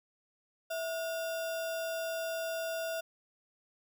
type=tone with sample-and-hold; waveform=sine; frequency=656 Hz; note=E5; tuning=9 cents flat; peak=-33 dBFS; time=0.7-3.01 s; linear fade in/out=10 ms; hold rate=2100 Hz; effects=none